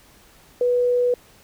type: tone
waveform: sine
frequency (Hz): 490.7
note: B4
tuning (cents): -11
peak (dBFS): -16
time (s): 0.61-1.14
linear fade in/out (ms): 2
effects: pink hiss -52 dBFS RMS until 1.43 s